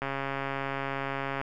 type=click train; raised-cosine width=0.5 ms; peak=-17 dBFS; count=192; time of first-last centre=0.02-1.414 s; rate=137 Hz; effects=none